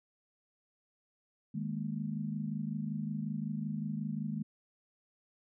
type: chord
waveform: sine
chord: D# suspended fourth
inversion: none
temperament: equal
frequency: 155.56 / 207.7 / 233.1 Hz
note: D#3 / G#3 / A#3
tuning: 0 / 0 / 0 cents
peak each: -38 / -37 / -40 dBFS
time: 1.54-4.43 s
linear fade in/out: 10 ms
effects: none